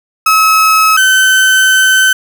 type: tone pair in turn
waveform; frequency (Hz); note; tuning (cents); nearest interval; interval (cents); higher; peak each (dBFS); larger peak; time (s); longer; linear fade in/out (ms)
35% pulse; 1287 / 1530.5; E6 / G6; -42 / -42; minor third; 300; second; -4; neither; 0.26-0.97 / 0.97-2.13; second; 5
effects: none